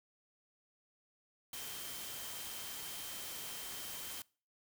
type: tone in noise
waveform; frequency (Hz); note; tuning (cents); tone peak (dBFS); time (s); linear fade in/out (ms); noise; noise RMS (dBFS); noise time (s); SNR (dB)
sine; 3136; G7; 0; -53; 1.53-4.22; 2; white; -45; 1.53-4.22; -11
effects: noise-tail reverb RT60 0.4 s tail -24 dB re dry